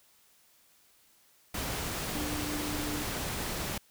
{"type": "tone in noise", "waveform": "sine", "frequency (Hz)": 297.2, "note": "D4", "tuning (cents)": 21, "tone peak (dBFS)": -36, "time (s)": [2.15, 3.03], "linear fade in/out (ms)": 5, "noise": "pink", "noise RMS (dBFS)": -35, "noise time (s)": [1.54, 3.78], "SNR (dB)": -4, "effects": ["white hiss -64 dBFS RMS until 3.9 s"]}